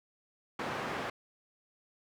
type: band-pass noise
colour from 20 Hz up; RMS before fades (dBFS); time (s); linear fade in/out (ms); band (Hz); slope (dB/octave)
white; -37; 0.59-1.1; 5; 120 to 1400; 12
effects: none